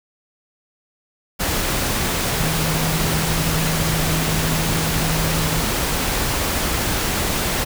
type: tone in noise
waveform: sine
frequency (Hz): 159.9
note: D#3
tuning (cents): +48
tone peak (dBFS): -22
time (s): 2.38-5.62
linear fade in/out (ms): 20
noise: pink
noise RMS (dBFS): -21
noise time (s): 1.39-7.65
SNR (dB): -4
effects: none